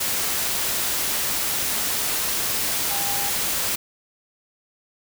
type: tone in noise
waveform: sine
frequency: 803 Hz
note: G5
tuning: 41 cents sharp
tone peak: -31 dBFS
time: 2.9-3.3 s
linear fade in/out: 10 ms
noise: white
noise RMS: -24 dBFS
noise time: 0-3.76 s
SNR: -10 dB
effects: none